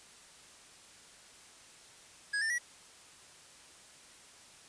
square tone with pitch steps, 1661.2 / 1790.7 / 1930.4 Hz, G#6 / A6 / B6, 0 / +30 / -40 cents, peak -31 dBFS, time 2.33-2.585 s, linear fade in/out 10 ms, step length 85 ms, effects white hiss -56 dBFS RMS until 4.68 s + resampled to 22050 Hz

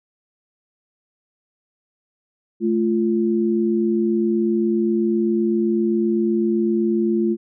sine tone pair together, 218 / 345.7 Hz, A3 / F4, -16 / -18 cents, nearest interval minor sixth, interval 798 cents, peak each -19 dBFS, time 2.6-7.37 s, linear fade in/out 50 ms, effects none

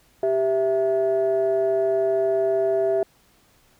sine tone pair together, 392 / 659.3 Hz, G4 / E5, 0 / 0 cents, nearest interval major sixth, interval 900 cents, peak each -20 dBFS, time 0.23-3.03 s, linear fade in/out 2 ms, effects tanh soft clip ceiling -13 dBFS + pink hiss -59 dBFS RMS until 3.79 s

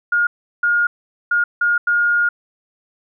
sine tone bursts at uneven times, 1424 Hz, F6, 33 cents sharp, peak -13 dBFS, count 5, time 0.12-0.27 / 0.63-0.87 / 1.31-1.44 / 1.61-1.78 / 1.87-2.29 s, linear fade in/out 5 ms, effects none

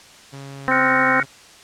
sawtooth tone with pitch glide, 137.9 to 136.24 Hz, C#3 to C#3, -9 to -30 cents, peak -30 dBFS, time 0.32-1.26 s, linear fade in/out 20 ms, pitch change -21 cents, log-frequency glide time 0.57-0.91 s
harmonic tone, 260.4 Hz, C4, 8 cents flat, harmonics 1 / 2 / 3 / 4 / 5 / 6 / 7, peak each -24 / -24 / -24 / -24 / -24 / -24 / -24 dBFS, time 0.68-1.2 s, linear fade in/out 0 ms
sine chord, Gb major seventh, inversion third, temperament equal with one note detuned, 1396.9 / 1480 / 1877.6 / 2217 Hz, F6 / Gb6 / Bb6 / Db7, 0 / 0 / +12 / 0 cents, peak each -24 dBFS, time 0.71-1.23 s, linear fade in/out 5 ms
effects white hiss -45 dBFS RMS until 1.63 s + low-pass 7000 Hz 12 dB/octave

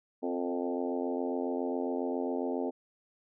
harmonic tone with a mistuned harmonic, 87.31 Hz, F2, in tune, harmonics 3 / 4 / 5 / 6 / 7 / 8 / 9 / 10, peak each -34 / -37 / -36 / -42 / -40 / -45 / -43 / -48 dBFS, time 0.22-2.71 s, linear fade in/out 20 ms, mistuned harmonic 5, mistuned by +20 cents, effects none

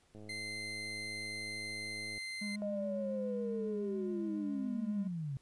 click train, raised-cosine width 2 ms, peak -39 dBFS, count 216, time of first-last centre 0.15-2.178 s, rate 106 Hz
30% pulse tone, 2077 Hz, C7, 13 cents flat, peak -37 dBFS, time 0.29-2.56 s, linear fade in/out 5 ms
triangle tone with vibrato, 205.7 Hz, G#3, 16 cents flat, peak -36 dBFS, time 2.41-5.08 s, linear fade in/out 10 ms, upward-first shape triangle, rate 7.2 Hz, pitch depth 31 cents each way
sine linear sweep, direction down, 622.3 to 130.81 Hz, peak -36 dBFS, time 2.62-5.37 s, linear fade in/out 0 ms
effects pink hiss -70 dBFS RMS until 5.41 s + resampled to 24000 Hz

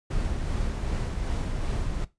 brown noise with tremolo, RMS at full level -27 dBFS, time 0.1-2.05 s, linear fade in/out 10 ms, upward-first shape sine, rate 2.6 Hz, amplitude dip 30%, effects noise-tail reverb RT60 0.2 s tail -17 dB re dry + resampled to 22050 Hz

